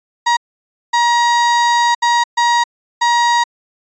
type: tone bursts at uneven times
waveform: 35% pulse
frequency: 950 Hz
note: A#5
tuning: 33 cents sharp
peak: -9 dBFS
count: 5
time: 0.26-0.37 / 0.93-1.95 / 2.02-2.24 / 2.37-2.64 / 3.01-3.44 s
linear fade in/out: 10 ms
effects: resampled to 16000 Hz

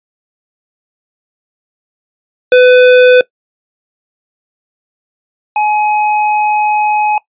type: tone pair in turn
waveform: square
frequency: 501 / 844.6 Hz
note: B4 / G#5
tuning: +25 / +29 cents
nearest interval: major sixth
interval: 904 cents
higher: second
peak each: -3 / -10 dBFS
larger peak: first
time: 2.52-3.21 / 5.56-7.18 s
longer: second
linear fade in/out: 2 ms
effects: noise-tail reverb RT60 0.1 s tail -20 dB re dry + resampled to 8000 Hz

